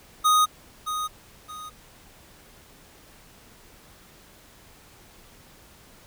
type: tone with echo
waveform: square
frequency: 1244.5 Hz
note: D#6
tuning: in tune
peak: -17 dBFS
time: 0.24-0.46 s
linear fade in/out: 20 ms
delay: 620 ms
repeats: 2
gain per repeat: -10 dB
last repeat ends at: 1.7 s
effects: pink hiss -52 dBFS RMS until 6.06 s